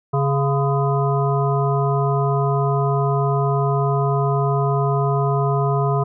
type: harmonic tone with a mistuned harmonic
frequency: 138.4 Hz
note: C#3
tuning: 2 cents flat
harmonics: 1 / 3 / 5 / 7 / 9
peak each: -18 / -23 / -25 / -26 / -28 dBFS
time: 0.13-6.04 s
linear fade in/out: 10 ms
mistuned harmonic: 7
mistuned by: +76 cents
effects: none